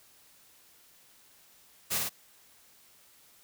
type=noise with echo; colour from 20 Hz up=white; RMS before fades=-30 dBFS; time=1.9-1.99 s; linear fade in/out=20 ms; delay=53 ms; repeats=2; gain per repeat=-2 dB; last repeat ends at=2.096 s; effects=white hiss -60 dBFS RMS until 3.43 s